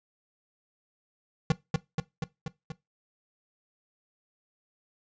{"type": "tone with echo", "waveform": "square", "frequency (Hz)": 158.1, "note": "D#3", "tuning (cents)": 28, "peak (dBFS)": -20, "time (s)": [1.5, 1.52], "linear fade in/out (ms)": 2, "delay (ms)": 240, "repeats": 5, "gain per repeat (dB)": -3, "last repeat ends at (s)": 2.72, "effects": ["noise-tail reverb RT60 0.2 s tail -19 dB re dry", "resampled to 16000 Hz"]}